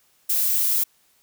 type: noise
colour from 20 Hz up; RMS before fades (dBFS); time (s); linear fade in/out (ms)
violet; -21; 0.29-0.84; 10
effects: white hiss -62 dBFS RMS until 1.22 s